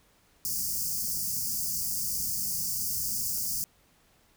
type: band-stop noise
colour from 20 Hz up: white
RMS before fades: -31 dBFS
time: 0.45-3.64 s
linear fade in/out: 0 ms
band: 240 to 4700 Hz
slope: 96 dB/octave
effects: pink hiss -64 dBFS RMS until 4.36 s